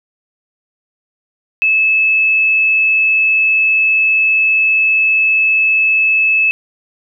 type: tone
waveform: sine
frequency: 2605 Hz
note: E7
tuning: 21 cents flat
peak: -9 dBFS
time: 1.62-6.51 s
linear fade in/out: 0 ms
effects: none